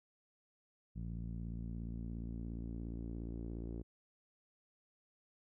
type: tone with low-pass filter sweep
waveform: sawtooth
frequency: 57.1 Hz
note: A#1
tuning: 35 cents flat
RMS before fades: -43 dBFS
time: 0.95-3.83 s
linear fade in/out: 20 ms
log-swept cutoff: 180 to 350 Hz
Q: 2.3
effects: none